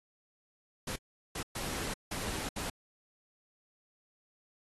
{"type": "noise bursts at uneven times", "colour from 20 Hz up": "pink", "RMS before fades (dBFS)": -38, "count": 5, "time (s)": [[0.87, 0.96], [1.35, 1.43], [1.55, 1.94], [2.11, 2.49], [2.56, 2.7]], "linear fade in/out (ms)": 5, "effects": ["AAC 32 kbps"]}